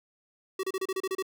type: tone bursts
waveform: square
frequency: 380 Hz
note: F#4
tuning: 46 cents sharp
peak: -29 dBFS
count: 9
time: 0.59-1.225 s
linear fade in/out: 5 ms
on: 43 ms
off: 31 ms
effects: none